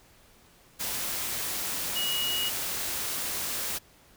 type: tone in noise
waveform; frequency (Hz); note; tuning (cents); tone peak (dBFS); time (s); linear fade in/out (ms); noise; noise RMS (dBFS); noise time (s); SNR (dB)
sine; 2900; F#7; -35; -28; 1.95-2.5; 20; white; -32; 0.79-3.79; +1
effects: pink hiss -58 dBFS RMS until 4.16 s